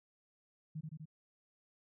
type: tone with echo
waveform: sine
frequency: 155.9 Hz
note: D#3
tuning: 4 cents sharp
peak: -39 dBFS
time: 0.75-0.81 s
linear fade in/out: 10 ms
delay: 82 ms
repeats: 3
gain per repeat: -2 dB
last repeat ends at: 1.056 s
effects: none